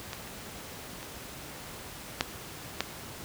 clicks, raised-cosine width 0.2 ms, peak -18 / -28 / -25 / -7 / -9 dBFS, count 5, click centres 0.132 / 0.275 / 1.029 / 2.209 / 2.806 s, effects pink hiss -43 dBFS RMS until 3.24 s + high-pass 60 Hz 12 dB/octave

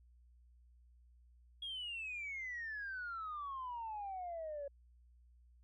sine exponential sweep, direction down, 3322 to 554.4 Hz, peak -40 dBFS, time 1.62-4.68 s, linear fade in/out 5 ms, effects tanh soft clip ceiling -37 dBFS + added 60 Hz sine -62 dBFS peak until 5.63 s

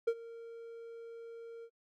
triangle tone with ADSR envelope, 461.7 Hz, A#4, 17 cents flat, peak -23 dBFS, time 0.07-1.7 s, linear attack 10 ms, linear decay 58 ms, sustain -20 dB, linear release 64 ms, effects noise-tail reverb RT60 0.1 s tail -26 dB re dry

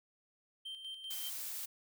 triangle tone with tremolo, 3136 Hz, G7, in tune, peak -40 dBFS, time 0.65-1.3 s, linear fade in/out 10 ms, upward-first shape square, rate 5.1 Hz, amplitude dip 50%
blue noise, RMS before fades -42 dBFS, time 1.1-1.66 s, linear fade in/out 10 ms
effects none

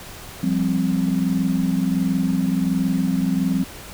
sine chord, F suspended second, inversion none, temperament equal, 174.61 / 196 / 261.6 Hz, F3 / G3 / C4, 0 / 0 / 0 cents, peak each -22 dBFS, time 0.43-3.64 s, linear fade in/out 5 ms, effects pink hiss -38 dBFS RMS until 3.93 s

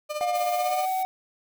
35% pulse tone with tremolo, 602 Hz, D5, 43 cents sharp, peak -24 dBFS, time 0.09-0.86 s, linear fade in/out 20 ms, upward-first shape triangle, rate 16 Hz, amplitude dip 75%
triangle tone with pitch glide, 710 to 751.4 Hz, F5 to F#5, +28 to +26 cents, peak -22 dBFS, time 0.21-1.05 s, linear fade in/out 0 ms, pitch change +98 cents, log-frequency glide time 0.54-0.86 s
blue noise, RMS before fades -40 dBFS, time 0.35-1.03 s, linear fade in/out 2 ms
effects none

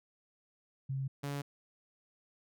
sine / sawtooth tone pair in turn, 134.7 / 142.05 Hz, C#3 / C#3, -49 / +43 cents, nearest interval minor second, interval 92 cents, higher second, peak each -33 / -32 dBFS, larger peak second, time 0.89-1.08 / 1.23-1.42 s, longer neither, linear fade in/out 10 ms, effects none

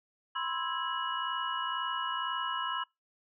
sine tone cluster, 991 / 1053 / 1320 / 1652 / 2915 Hz, B5 / C6 / E6 / G#6 / F#7, +6 / +11 / +2 / -10 / -26 cents, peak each -39 / -36 / -37 / -40 / -39 dBFS, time 0.35-2.84 s, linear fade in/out 10 ms, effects noise-tail reverb RT60 0.2 s tail -25 dB re dry

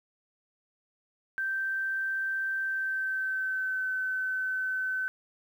sine tone with pitch glide, 1561 to 1522.7 Hz, G6 to F#6, -8 to +49 cents, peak -28 dBFS, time 1.38-5.08 s, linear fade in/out 0 ms, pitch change -43 cents, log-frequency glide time 2.61-3.87 s, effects 10-bit

